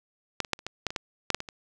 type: clicks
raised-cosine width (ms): 0.2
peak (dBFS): -9 / -21 / -7 / -29 / -16 / -10 / -18 / -12 / -7 / -6 / -17 / -23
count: 12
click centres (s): 0.403 / 0.448 / 0.533 / 0.591 / 0.666 / 0.867 / 0.905 / 0.962 / 1.303 / 1.346 / 1.404 / 1.488
effects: none